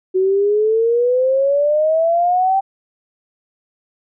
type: exponential sweep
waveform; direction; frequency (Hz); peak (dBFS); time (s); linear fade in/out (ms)
sine; up; 370 to 784; -12; 0.14-2.61; 20
effects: none